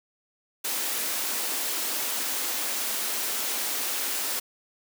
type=high-pass noise; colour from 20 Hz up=white; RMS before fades=-29 dBFS; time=0.64-4.4 s; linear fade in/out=10 ms; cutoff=220 Hz; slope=48 dB/octave; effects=none